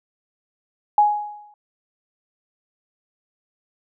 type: tone with exponential decay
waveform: sine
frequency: 834 Hz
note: G#5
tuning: 7 cents sharp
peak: -9 dBFS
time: 0.98-1.54 s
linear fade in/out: 2 ms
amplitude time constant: 120 ms
effects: none